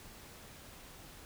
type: silence
effects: pink hiss -53 dBFS RMS until 1.25 s